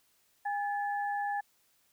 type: tone pair together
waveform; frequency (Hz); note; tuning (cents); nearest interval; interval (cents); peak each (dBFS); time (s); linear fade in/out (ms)
sine; 814 / 1724.8; G#5 / A6; -35 / -35; octave + minor second; 1300; -31 / -38; 0.45-1.41; 10
effects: white hiss -70 dBFS RMS until 1.92 s